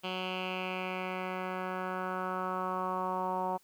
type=tone with low-pass filter sweep; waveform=10% pulse; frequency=185 Hz; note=F#3; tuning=in tune; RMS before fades=-35 dBFS; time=0.03-3.58 s; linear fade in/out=20 ms; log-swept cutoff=3200 to 880 Hz; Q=3.7; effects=white hiss -66 dBFS RMS until 3.63 s